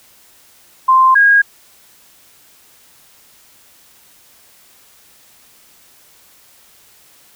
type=tone pair in turn; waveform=sine; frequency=1045 / 1635.1 Hz; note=C6 / G#6; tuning=-2 / -27 cents; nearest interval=minor sixth; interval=775 cents; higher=second; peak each=-6 dBFS; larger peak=neither; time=0.88-1.15 / 1.15-1.42 s; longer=neither; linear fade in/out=10 ms; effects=white hiss -48 dBFS RMS until 7.35 s